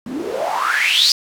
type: noise with band-pass filter sweep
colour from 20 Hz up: white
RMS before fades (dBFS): -18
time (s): 0.06-1.12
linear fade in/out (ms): 2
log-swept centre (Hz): 210 to 5000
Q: 8.5
effects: none